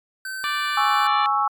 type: tone with pitch glide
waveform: square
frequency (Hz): 1538 to 1522.1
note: G6 to F#6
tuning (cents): -33 to +49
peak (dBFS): -29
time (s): 0.25-1.07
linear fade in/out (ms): 2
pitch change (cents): -18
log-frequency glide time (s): 0.58-0.83
type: harmonic tone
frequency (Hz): 587.3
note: D5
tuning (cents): 0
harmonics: 2 / 3 / 4 / 5 / 6 / 7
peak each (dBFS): -25 / -30 / -31 / -33 / -33 / -36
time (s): 0.44-1.26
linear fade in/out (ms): 0
type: chord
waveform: sine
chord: C# minor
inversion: second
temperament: equal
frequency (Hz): 830.6 / 1108.7 / 1318.5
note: G#5 / C#6 / E6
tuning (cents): 0 / 0 / 0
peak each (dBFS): -22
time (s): 0.77-1.48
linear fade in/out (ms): 5
effects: MP3 96 kbps